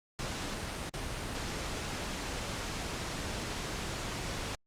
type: noise with dropouts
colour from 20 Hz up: pink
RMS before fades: -37 dBFS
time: 0.19-4.55 s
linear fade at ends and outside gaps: 0 ms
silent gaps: 0.894-0.938 s
effects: low-pass 8000 Hz 12 dB/octave + Opus 48 kbps